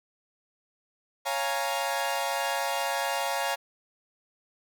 sawtooth chord, Bb minor seventh, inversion first, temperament equal, 554.4 / 698.5 / 830.6 / 932.3 Hz, Db5 / F5 / Ab5 / Bb5, 0 / 0 / 0 / 0 cents, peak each -29 dBFS, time 1.25-3.56 s, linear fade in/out 20 ms, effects none

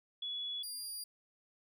sine / 20% pulse tone pair in turn, 3395 / 4801 Hz, G#7 / D8, +37 / +37 cents, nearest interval tritone, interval 600 cents, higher second, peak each -37 / -35 dBFS, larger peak second, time 0.22-0.63 / 0.63-1.04 s, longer neither, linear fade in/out 5 ms, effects none

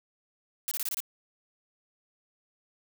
blue noise bursts, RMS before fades -32 dBFS, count 6, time 0.68-1.003 s, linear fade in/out 0 ms, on 33 ms, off 25 ms, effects none

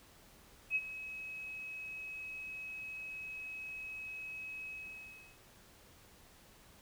sine tone with ADSR envelope, 2557 Hz, D#7, 47 cents sharp, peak -28 dBFS, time 0.7-5.39 s, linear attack 56 ms, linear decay 44 ms, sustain -14 dB, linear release 720 ms, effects pink hiss -61 dBFS RMS until 6.81 s

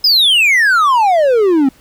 triangle exponential sweep, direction down, 5170 to 257.8 Hz, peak -6 dBFS, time 0.04-1.69 s, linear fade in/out 5 ms, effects pink hiss -48 dBFS RMS until 1.8 s

